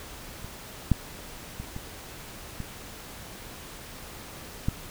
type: clicks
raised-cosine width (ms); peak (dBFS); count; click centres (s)
5; -28 / -7 / -23 / -23 / -21 / -12; 6; 0.446 / 0.917 / 1.6 / 1.764 / 2.603 / 4.685
effects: pink hiss -43 dBFS RMS until 4.9 s